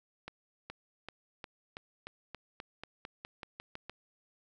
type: accelerating click train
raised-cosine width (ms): 0.3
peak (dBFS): -26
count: 15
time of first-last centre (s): 0.28-3.896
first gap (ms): 420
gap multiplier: 0.92
effects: none